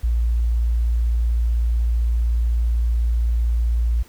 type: tone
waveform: sine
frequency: 57.9 Hz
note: A#1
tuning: 11 cents flat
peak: -16 dBFS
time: 0.03-4.03 s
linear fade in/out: 10 ms
effects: pink hiss -50 dBFS RMS until 4.08 s